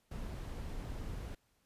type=noise; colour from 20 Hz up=brown; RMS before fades=-42 dBFS; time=0.11-1.35 s; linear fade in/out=5 ms; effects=pink hiss -75 dBFS RMS until 1.65 s + resampled to 32000 Hz